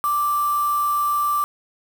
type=tone with quantisation; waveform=sine; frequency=1174.7 Hz; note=D6; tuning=in tune; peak=-18 dBFS; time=0.04-1.44 s; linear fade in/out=0 ms; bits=5; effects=none